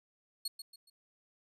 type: tone with echo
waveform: sawtooth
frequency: 4329 Hz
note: C#8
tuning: 42 cents flat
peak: -31 dBFS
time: 0.45-0.48 s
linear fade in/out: 5 ms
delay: 140 ms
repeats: 3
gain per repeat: -9 dB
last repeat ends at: 0.9 s
effects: resampled to 32000 Hz